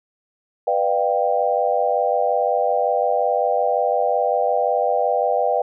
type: chord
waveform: sine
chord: G dominant seventh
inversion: first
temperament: equal with one note detuned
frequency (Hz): 493.9 / 600.7 / 698.5 / 784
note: B4 / D5 / F5 / G5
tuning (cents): 0 / +39 / 0 / 0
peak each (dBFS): -22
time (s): 0.67-5.62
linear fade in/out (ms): 5
effects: none